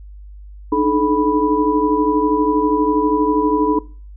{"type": "tone cluster", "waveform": "sine", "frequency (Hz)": [296.5, 308.9, 430.2, 986], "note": ["D4", "D#4", "A4", "B5"], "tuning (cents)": [17, -12, -39, -3], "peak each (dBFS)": -19, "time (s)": [0.72, 3.79], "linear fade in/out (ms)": 5, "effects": ["noise-tail reverb RT60 0.4 s tail -20 dB re dry", "added 50 Hz sine -34 dBFS peak until 4.16 s"]}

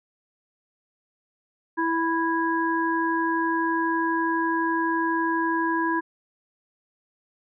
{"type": "harmonic tone", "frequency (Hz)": 329.6, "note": "E4", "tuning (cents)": 0, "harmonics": [1, 3, 5], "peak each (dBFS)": [-25, -25, -28], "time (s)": [1.77, 6.01], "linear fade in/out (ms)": 20, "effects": []}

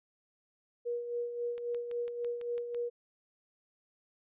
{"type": "tone with tremolo", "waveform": "sine", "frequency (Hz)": 478.2, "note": "A#4", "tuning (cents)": 44, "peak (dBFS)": -31, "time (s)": [0.85, 2.9], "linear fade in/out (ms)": 20, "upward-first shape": "sine", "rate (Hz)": 3.7, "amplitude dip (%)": 55}
{"type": "click train", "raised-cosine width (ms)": 0.2, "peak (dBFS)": -33, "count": 8, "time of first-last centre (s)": [1.58, 2.747], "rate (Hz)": 6}
{"effects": ["resampled to 8000 Hz"]}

